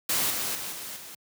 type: noise with level steps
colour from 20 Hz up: white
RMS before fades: -26 / -30 / -35 / -38 / -43 dBFS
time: 0.09-1.15 s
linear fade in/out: 5 ms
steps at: 0.3 / 0.55 / 0.72 / 0.96 s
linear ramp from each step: 5 ms
effects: high-pass 80 Hz 12 dB/octave